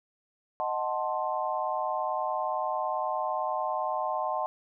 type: chord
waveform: sine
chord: D# diminished seventh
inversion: none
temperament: equal with one note detuned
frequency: 622.3 / 740 / 880 / 1050.7 Hz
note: D#5 / F#5 / A5 / C6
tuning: 0 / 0 / 0 / +7 cents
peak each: -33 dBFS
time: 0.6-4.46 s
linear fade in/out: 0 ms
effects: none